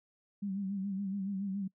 sine tone with vibrato, 196 Hz, G3, in tune, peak -33 dBFS, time 0.42-1.68 s, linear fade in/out 10 ms, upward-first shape sine, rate 7.1 Hz, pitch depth 65 cents each way, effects noise-tail reverb RT60 0.1 s tail -25 dB re dry

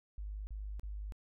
sine tone bursts, 51.1 Hz, G#1, 27 cents flat, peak -39 dBFS, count 3, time 0.18-1.122 s, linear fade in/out 0 ms, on 290 ms, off 36 ms, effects none

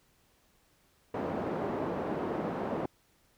pink band-pass noise, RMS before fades -34 dBFS, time 1.14-2.86 s, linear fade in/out 5 ms, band 220 to 770 Hz, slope 12 dB/octave, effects pink hiss -68 dBFS RMS until 3.37 s

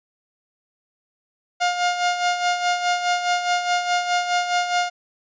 sawtooth tone with tremolo, 710 Hz, F5, 28 cents sharp, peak -13 dBFS, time 1.6-4.9 s, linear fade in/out 20 ms, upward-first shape sine, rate 4.8 Hz, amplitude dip 60%, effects resampled to 16000 Hz

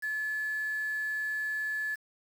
sine tone with quantisation, 1721 Hz, A6, 39 cents flat, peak -30 dBFS, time 0.02-1.96 s, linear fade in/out 20 ms, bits 8, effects none

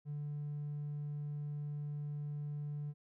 triangle tone, 146.83 Hz, D3, in tune, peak -35 dBFS, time 0.05-2.94 s, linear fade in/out 50 ms, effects tanh soft clip ceiling -34 dBFS

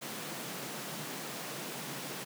pink high-pass noise, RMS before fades -41 dBFS, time 0.01-2.25 s, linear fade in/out 20 ms, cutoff 130 Hz, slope 96 dB/octave, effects none

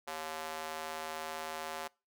square tone with high-pass filter, 78.9 Hz, D#2, 25 cents sharp, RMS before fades -41 dBFS, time 0.07-1.88 s, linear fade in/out 10 ms, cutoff 710 Hz, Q 1.3, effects noise-tail reverb RT60 0.3 s tail -25 dB re dry

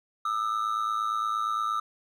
triangle ring-modulated tone, 1262 Hz, D#6, 24 cents sharp, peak -21 dBFS, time 0.25-1.8 s, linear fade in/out 5 ms, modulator 54.3 Hz, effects none

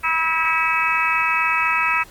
harmonic tone, 323.8 Hz, E4, 31 cents flat, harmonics 3 / 4 / 5 / 6 / 7 / 8, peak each -24 / -22 / -28 / -26 / -25 / -21 dBFS, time 0.03-2.04 s, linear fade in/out 20 ms, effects pink hiss -46 dBFS RMS until 2.1 s + Opus 24 kbps

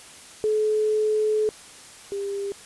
sine tone pair in turn, 429 / 399 Hz, A4 / G4, -44 / +31 cents, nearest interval minor second, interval 125 cents, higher first, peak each -19 / -26 dBFS, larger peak first, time 0.44-1.49 / 2.12-2.52 s, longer first, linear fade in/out 0 ms, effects white hiss -45 dBFS RMS until 2.65 s + resampled to 24000 Hz

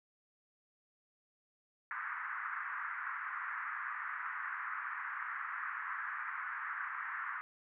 pink band-pass noise, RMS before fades -41 dBFS, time 1.91-7.41 s, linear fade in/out 0 ms, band 1100 to 1900 Hz, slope 48 dB/octave, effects none

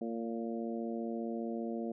harmonic tone with a mistuned harmonic, 114.9 Hz, A#2, 25 cents flat, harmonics 2 / 3 / 4 / 5 / 6, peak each -37 / -41 / -43 / -45 / -47 dBFS, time 0.01-1.92 s, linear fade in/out 5 ms, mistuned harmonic 6, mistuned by +16 cents, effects none

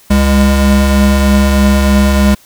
square tone pair together, 68.7 / 202.9 Hz, C#2 / G#3, -15 / -40 cents, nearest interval octave + perfect fifth, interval 1875 cents, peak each -10 dBFS, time 0.1-2.35 s, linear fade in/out 10 ms, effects white hiss -44 dBFS RMS until 2.45 s

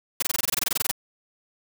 white noise bursts, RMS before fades -23 dBFS, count 16, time 0.2-0.914 s, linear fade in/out 5 ms, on 24 ms, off 22 ms, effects none

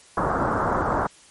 white low-pass noise, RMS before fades -23 dBFS, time 0.17-1.07 s, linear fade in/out 5 ms, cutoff 1400 Hz, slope 48 dB/octave, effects white hiss -51 dBFS RMS until 1.3 s + MP3 48 kbps

